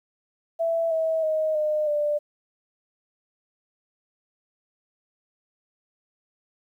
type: tone with pitch steps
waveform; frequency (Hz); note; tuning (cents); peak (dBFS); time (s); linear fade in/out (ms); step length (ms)
sine; 663 / 644.5 / 626.5 / 609 / 592; E5 / E5 / D#5 / D#5 / D5; +10 / -39 / +12 / -37 / +14; -21; 0.59-2.19; 20; 320
effects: 10-bit